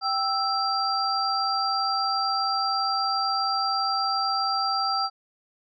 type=tone cluster; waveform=sine; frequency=784 / 1321 / 4727 Hz; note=G5 / E6 / D8; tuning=0 / +3 / +10 cents; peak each=-27 dBFS; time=0.01-5.1 s; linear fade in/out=50 ms; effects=none